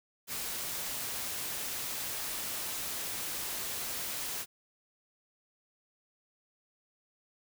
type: noise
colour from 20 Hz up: white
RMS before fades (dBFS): -37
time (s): 0.27-4.46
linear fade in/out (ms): 50
effects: none